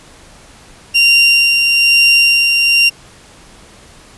30% pulse tone with tremolo, 2772 Hz, F7, 14 cents flat, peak -3 dBFS, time 0.94-2.9 s, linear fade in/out 20 ms, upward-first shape sine, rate 1.1 Hz, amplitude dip 35%, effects pink hiss -41 dBFS RMS until 4.17 s + resampled to 24000 Hz

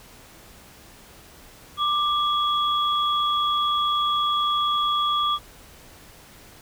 sine tone pair together, 1183 / 3346 Hz, D6 / G#7, +12 / +12 cents, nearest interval octave + tritone, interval 1800 cents, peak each -21 / -25 dBFS, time 1.77-5.39 s, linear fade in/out 50 ms, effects pink hiss -48 dBFS RMS until 6.61 s

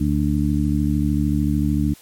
harmonic tone, 73.4 Hz, D2, in tune, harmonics 1 / 2 / 3 / 4, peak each -22 / -22 / -22 / -22 dBFS, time 0-1.94 s, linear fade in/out 10 ms, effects white hiss -48 dBFS RMS until 2.01 s + MP3 64 kbps

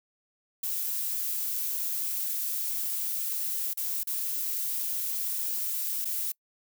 violet noise with dropouts, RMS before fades -31 dBFS, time 0.63-6.32 s, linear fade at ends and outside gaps 5 ms, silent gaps 3.735-3.772 / 4.034-4.071 / 6.047-6.053 s, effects noise-tail reverb RT60 0.1 s tail -26 dB re dry

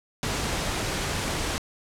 pink noise, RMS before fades -28 dBFS, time 0.23-1.58 s, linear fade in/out 0 ms, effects low-pass 9000 Hz 12 dB/octave

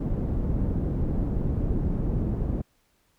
pink low-pass noise, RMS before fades -26 dBFS, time 0-2.62 s, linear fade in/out 10 ms, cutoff 290 Hz, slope 12 dB/octave, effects pink hiss -68 dBFS RMS until 3.18 s

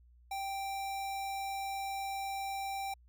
square tone, 784 Hz, G5, in tune, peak -36 dBFS, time 0.31-2.94 s, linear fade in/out 5 ms, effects added 60 Hz sine -58 dBFS peak until 3.08 s + MP3 96 kbps

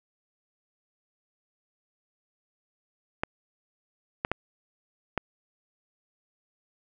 clicks, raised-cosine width 0.5 ms, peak -11 dBFS, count 4, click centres 3.235 / 4.249 / 4.316 / 5.177 s, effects none

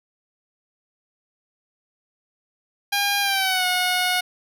10% pulse tone with pitch glide, 807 to 727.3 Hz, G#5 to F#5, -50 to -30 cents, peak -11 dBFS, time 2.92-4.21 s, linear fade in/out 10 ms, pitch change -180 cents, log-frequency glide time 3.21-3.66 s, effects none

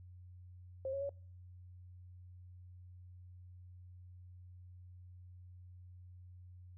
sine tone with pitch steps, 532 / 551 / 561 Hz, C5 / C#5 / C#5, +29 / -11 / +21 cents, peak -36 dBFS, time 0.85-1.093 s, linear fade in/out 2 ms, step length 81 ms, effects noise-tail reverb RT60 0.5 s tail -26 dB re dry + added 90 Hz sine -52 dBFS peak until 6.77 s

